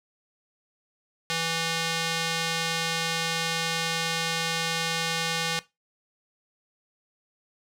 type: tone with band-pass filter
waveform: square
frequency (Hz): 164.81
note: E3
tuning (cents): 0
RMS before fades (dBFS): -28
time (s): 1.3-5.59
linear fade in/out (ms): 0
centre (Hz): 3800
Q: 0.78
effects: noise-tail reverb RT60 0.2 s tail -18 dB re dry